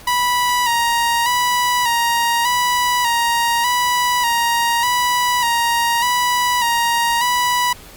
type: tone with vibrato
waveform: sawtooth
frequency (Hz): 960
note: B5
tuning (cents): -49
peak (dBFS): -11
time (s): 0.07-7.73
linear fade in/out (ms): 5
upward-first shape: square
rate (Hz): 0.84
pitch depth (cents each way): 41
effects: pink hiss -40 dBFS RMS until 7.96 s + Opus 48 kbps